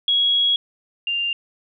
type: tone pair in turn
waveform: sine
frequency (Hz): 3322 / 2793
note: G#7 / F7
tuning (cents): 0 / -1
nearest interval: minor third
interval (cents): 301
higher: first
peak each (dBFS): -15 / -20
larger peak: first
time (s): 0.08-0.56 / 1.07-1.33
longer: first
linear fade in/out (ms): 2
effects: none